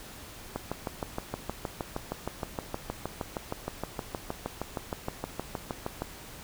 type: click train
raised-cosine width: 1 ms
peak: -17 dBFS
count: 36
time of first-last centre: 0.56-6.02 s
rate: 6.41 Hz
effects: pink hiss -46 dBFS RMS until 6.43 s